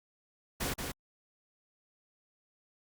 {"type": "noise with echo", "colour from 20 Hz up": "pink", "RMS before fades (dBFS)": -34, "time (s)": [0.6, 0.74], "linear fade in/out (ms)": 10, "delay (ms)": 180, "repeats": 1, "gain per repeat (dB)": -4, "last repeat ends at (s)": 0.92, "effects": ["Opus 48 kbps"]}